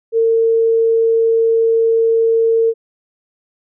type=tone; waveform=sine; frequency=454.2 Hz; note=A#4; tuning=45 cents flat; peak=-10 dBFS; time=0.12-2.74 s; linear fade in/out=50 ms; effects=none